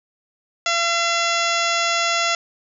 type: harmonic tone with a mistuned harmonic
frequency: 680 Hz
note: F5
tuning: 46 cents flat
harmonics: 1 / 2 / 3 / 4 / 5 / 6 / 7 / 8 / 9 / 10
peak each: -25 / -23 / -25 / -26 / -27 / -31 / -32 / -30 / -33 / -30 dBFS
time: 0.66-2.35 s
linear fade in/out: 2 ms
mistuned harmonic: 8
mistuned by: -36 cents
effects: none